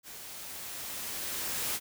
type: noise with level ramp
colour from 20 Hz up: white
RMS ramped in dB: -46 to -32 dBFS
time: 0.03-1.8 s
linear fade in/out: 50 ms
effects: none